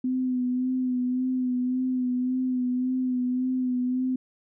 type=tone with vibrato; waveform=sine; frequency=253.1 Hz; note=B3; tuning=43 cents sharp; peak=-23 dBFS; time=0.04-4.16 s; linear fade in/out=5 ms; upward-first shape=sine; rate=1.8 Hz; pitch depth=29 cents each way; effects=none